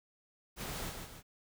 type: noise with echo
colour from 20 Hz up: pink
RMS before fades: -41 dBFS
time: 0.56-0.93 s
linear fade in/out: 50 ms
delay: 150 ms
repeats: 2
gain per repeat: -5 dB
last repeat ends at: 1.23 s
effects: none